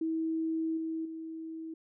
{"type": "tone with level steps", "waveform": "sine", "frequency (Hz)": 322.8, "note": "E4", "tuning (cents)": -36, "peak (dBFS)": [-29, -32, -38], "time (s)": [0.01, 1.74], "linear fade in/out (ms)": 5, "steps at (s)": [0.77, 1.05], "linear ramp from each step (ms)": 5, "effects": []}